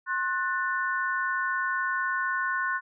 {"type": "chord", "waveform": "sine", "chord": "F# diminished", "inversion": "second", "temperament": "just", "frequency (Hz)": [1065.6, 1480, 1776], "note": ["C6", "F#6", "A6"], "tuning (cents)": [31, 0, 16], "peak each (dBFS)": [-30, -28, -33], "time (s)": [0.06, 2.81], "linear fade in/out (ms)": 50, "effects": []}